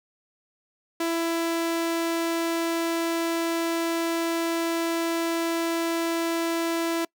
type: tone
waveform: sawtooth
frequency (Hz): 333.1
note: E4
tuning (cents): +18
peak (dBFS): -20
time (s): 1-7.05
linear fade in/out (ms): 5
effects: noise-tail reverb RT60 0.1 s tail -25 dB re dry